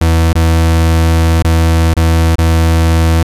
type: tone with dropouts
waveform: 40% pulse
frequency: 81.9 Hz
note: E2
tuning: 11 cents flat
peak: -6 dBFS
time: 0.01-3.23 s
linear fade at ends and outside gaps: 5 ms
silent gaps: 0.331-0.353 / 1.425-1.446 / 1.94-1.966 / 2.356-2.383 s
effects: resampled to 32000 Hz